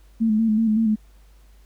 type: tone with vibrato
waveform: sine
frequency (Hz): 220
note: A3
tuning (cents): 0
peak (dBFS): -16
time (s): 0.2-0.96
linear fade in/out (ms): 20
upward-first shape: square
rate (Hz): 5.3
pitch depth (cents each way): 42
effects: added 50 Hz sine -48 dBFS peak until 1.65 s + pink hiss -61 dBFS RMS until 1.65 s